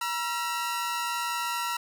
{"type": "tone pair together", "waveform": "sawtooth", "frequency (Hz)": [955, 1350.6], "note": ["A#5", "E6"], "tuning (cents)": [42, 42], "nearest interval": "tritone", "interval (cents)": 600, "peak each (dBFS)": [-27, -28], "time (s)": [0.01, 1.77], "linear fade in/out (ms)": 5, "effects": []}